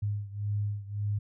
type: beating tone pair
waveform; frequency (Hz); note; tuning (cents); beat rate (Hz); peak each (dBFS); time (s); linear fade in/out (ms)
sine; 102.5 / 104.3; G#2 / G#2; -22 / +8; 1.8; -31 / -34; 0.02-1.19; 10
effects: none